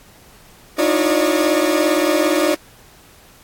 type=tone cluster; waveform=40% pulse; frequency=303 / 320.5 / 358.5 / 558 / 603 Hz; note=D#4 / E4 / F4 / C#5 / D5; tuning=-46 / -49 / +45 / +11 / +46 cents; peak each=-20 dBFS; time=0.78-2.55 s; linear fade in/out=10 ms; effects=pink hiss -47 dBFS RMS until 3.43 s + AAC 64 kbps